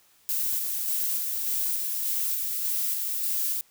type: noise with tremolo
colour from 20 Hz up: violet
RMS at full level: -27 dBFS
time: 0.29-3.61 s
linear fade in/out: 0 ms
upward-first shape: square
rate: 1.7 Hz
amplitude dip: 25%
effects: white hiss -61 dBFS RMS until 3.7 s